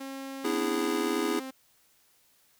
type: tone with pitch glide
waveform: sawtooth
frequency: 270 to 263.7 Hz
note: C#4 to C4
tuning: -45 to +14 cents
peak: -33 dBFS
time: 0-1.51 s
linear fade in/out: 10 ms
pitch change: -41 cents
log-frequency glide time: 0.42-1.09 s
type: chord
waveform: square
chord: E dominant seventh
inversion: second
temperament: just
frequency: 247.2 / 296.7 / 329.6 / 412 Hz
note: B3 / D4 / E4 / G#4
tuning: +2 / +18 / 0 / -14 cents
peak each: -36 / -35 / -32 / -32 dBFS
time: 0.44-1.4 s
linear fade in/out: 10 ms
effects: white hiss -65 dBFS RMS until 2.59 s